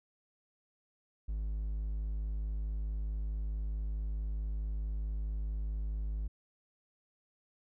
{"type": "tone", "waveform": "triangle", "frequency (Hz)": 52.3, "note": "G#1", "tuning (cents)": 13, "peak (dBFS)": -31, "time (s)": [1.28, 6.28], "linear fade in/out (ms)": 10, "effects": []}